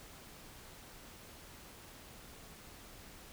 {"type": "silence", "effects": ["pink hiss -54 dBFS RMS until 3.32 s"]}